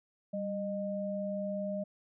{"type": "tone pair together", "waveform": "sine", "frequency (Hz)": [196, 613], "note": ["G3", "D#5"], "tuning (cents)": [0, -26], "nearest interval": "octave + minor sixth", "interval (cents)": 1974, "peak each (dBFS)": [-36, -35], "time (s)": [0.33, 1.84], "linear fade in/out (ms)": 10, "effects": []}